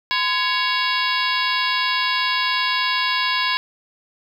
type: harmonic tone with a mistuned harmonic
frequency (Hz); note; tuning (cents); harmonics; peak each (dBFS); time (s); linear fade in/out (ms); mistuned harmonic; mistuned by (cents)
557; C#5; +8; 2 / 3 / 4 / 5 / 6 / 7 / 8 / 9; -23 / -25 / -26 / -27 / -28 / -28 / -29 / -30; 0.11-3.57; 0; 2; -150
effects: 8-bit